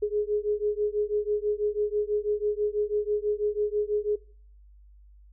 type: beating tone pair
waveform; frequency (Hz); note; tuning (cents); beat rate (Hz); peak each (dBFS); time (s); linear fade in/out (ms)
sine; 415.3 / 421.4; G#4 / G#4; 0 / +25; 6.1; -27; 0.02-4.16; 10
effects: noise-tail reverb RT60 0.5 s tail -22 dB re dry + added 50 Hz sine -50 dBFS peak until 5.32 s